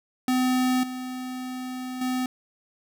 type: tone with level steps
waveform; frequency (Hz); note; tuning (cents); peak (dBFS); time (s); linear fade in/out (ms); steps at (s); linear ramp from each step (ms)
square; 254.6; C4; -47; -21 / -32 / -25; 0.28-2.26; 2; 0.83 / 2.01; 5
effects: none